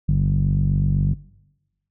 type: tone with low-pass filter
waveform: sawtooth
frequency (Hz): 47.98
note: G1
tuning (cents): -36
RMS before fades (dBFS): -18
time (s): 0.08-1.14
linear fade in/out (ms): 10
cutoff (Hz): 160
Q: 7.5
effects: noise-tail reverb RT60 1.0 s tail -21 dB re dry